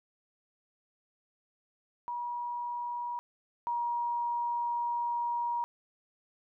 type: tone pair in turn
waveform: sine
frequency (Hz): 961 / 951.1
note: B5 / A#5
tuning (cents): -48 / +35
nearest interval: unison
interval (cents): 17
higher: first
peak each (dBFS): -33 / -29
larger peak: second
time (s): 2.08-3.19 / 3.67-5.64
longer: second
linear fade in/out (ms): 0
effects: none